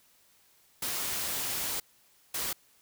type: noise bursts at uneven times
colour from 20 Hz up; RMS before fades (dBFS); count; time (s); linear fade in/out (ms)
white; -33; 2; 0.82-1.8 / 2.34-2.53; 5
effects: white hiss -64 dBFS RMS until 2.81 s